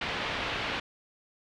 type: low-pass noise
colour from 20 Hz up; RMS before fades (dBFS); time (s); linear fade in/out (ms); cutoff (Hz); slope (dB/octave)
white; -33; 0.01-0.8; 5; 3300; 24
effects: none